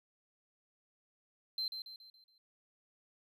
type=tone with echo; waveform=triangle; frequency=4110 Hz; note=C8; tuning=32 cents flat; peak=-32 dBFS; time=1.58-1.68 s; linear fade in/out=2 ms; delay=140 ms; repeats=5; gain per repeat=-7 dB; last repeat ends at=2.38 s; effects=tanh soft clip ceiling -28 dBFS